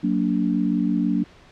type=chord; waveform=sine; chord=Gb augmented; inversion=none; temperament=just; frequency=185 / 231.2 / 289.1 Hz; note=Gb3 / Bb3 / D4; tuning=0 / -14 / -27 cents; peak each=-23 dBFS; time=0.03-1.24 s; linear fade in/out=10 ms; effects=pink hiss -50 dBFS RMS until 1.51 s + low-pass 4000 Hz 12 dB/octave